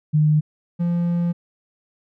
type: tone pair in turn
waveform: sine / triangle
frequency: 152.2 / 172.53 Hz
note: D#3 / F3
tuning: -38 / -21 cents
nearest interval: major second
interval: 217 cents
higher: second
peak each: -13 / -16 dBFS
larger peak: first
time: 0.13-0.41 / 0.79-1.33 s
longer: second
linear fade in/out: 20 ms
effects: none

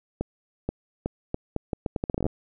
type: accelerating click train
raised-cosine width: 2 ms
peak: -13 dBFS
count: 17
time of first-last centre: 0.21-2.265 s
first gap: 480 ms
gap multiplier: 0.77
effects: none

